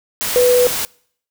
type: tone in noise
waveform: sine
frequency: 493.9 Hz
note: B4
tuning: in tune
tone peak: -9 dBFS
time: 0.36-0.67 s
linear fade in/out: 0 ms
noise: white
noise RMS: -21 dBFS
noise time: 0.21-0.85 s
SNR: +9 dB
effects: noise-tail reverb RT60 0.6 s tail -25 dB re dry

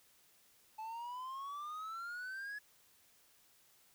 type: exponential sweep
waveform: triangle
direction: up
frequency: 865 to 1700 Hz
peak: -40 dBFS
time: 0.78-2.59 s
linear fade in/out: 10 ms
effects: white hiss -68 dBFS RMS until 3.94 s

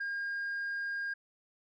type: tone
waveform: sine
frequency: 1616 Hz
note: G#6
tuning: 48 cents flat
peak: -31 dBFS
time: 0-1.14 s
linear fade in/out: 10 ms
effects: tanh soft clip ceiling -32 dBFS

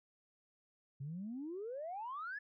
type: exponential sweep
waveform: sine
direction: up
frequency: 130.9 to 1754 Hz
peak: -40 dBFS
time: 1-2.39 s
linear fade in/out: 10 ms
effects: tanh soft clip ceiling -36 dBFS

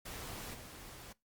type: noise with level steps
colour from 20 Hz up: pink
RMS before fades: -45 / -51 dBFS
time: 0.05-1.13 s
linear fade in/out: 10 ms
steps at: 0.53 s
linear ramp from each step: 20 ms
effects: noise-tail reverb RT60 0.2 s tail -22 dB re dry + Opus 48 kbps

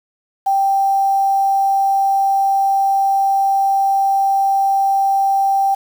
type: tone with quantisation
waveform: sine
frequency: 784 Hz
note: G5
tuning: in tune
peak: -12 dBFS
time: 0.46-5.75 s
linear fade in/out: 10 ms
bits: 6
effects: none

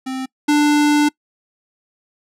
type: tone pair in turn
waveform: square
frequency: 261.6 / 295.5 Hz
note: C4 / D4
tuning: 0 / +11 cents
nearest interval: major second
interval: 211 cents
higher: second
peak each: -23 / -12 dBFS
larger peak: second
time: 0.06-0.26 / 0.48-1.09 s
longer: second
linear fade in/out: 10 ms
effects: noise-tail reverb RT60 0.1 s tail -24 dB re dry + low-pass 10000 Hz 12 dB/octave

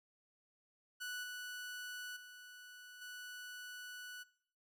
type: tone with level steps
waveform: sawtooth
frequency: 1480 Hz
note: F#6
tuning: in tune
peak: -38 / -41 / -50 / -44 dBFS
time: 1-4.24 s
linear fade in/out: 20 ms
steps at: 1.23 / 2.16 / 3.01 s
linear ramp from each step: 10 ms
effects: noise-tail reverb RT60 0.6 s tail -20 dB re dry

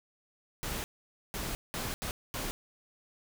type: noise bursts at uneven times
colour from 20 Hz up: pink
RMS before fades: -36 dBFS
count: 5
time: 0.63-0.84 / 1.34-1.55 / 1.74-1.94 / 2.02-2.11 / 2.34-2.51 s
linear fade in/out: 0 ms
effects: none

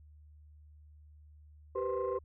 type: tone cluster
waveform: sine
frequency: 388.1 / 485.2 / 512 / 1055 Hz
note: G4 / B4 / C5 / C6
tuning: -17 / -31 / -38 / +14 cents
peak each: -35 / -37 / -35 / -39 dBFS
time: 1.75-2.19 s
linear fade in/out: 10 ms
effects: tanh soft clip ceiling -24 dBFS + added 75 Hz sine -54 dBFS peak until 2.24 s

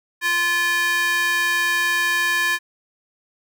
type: tone with high-pass filter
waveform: square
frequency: 346.6 Hz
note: F4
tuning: 13 cents flat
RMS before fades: -20 dBFS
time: 0.21-2.59 s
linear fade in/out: 50 ms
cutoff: 1600 Hz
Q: 3.1
effects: none

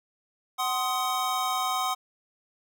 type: chord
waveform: square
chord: C diminished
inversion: second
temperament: just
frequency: 753.5 / 1046.5 / 1255.8 Hz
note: Gb5 / C6 / Eb6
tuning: +31 / 0 / +16 cents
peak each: -31 dBFS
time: 0.58-1.95 s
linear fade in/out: 20 ms
effects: none

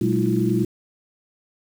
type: tone cluster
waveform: sine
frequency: 121.3 / 190.1 / 211.6 / 320.6 / 350.4 Hz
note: B2 / F#3 / G#3 / E4 / F4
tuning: -31 / +47 / +33 / -48 / +6 cents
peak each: -24 dBFS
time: 0.01-0.65 s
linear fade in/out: 5 ms
effects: 7-bit

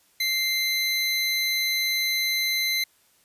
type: tone pair together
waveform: square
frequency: 2093 / 4050 Hz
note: C7 / B7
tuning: 0 / +43 cents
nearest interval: major seventh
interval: 1143 cents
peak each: -26 dBFS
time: 0.2-2.84 s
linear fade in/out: 5 ms
effects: white hiss -62 dBFS RMS until 3.24 s + resampled to 32000 Hz

